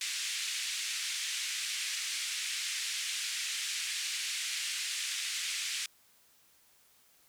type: band-pass noise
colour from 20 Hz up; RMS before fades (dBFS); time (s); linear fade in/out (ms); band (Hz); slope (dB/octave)
pink; -36; 0.01-5.86; 2; 2100 to 9000; 24
effects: white hiss -65 dBFS RMS until 7.28 s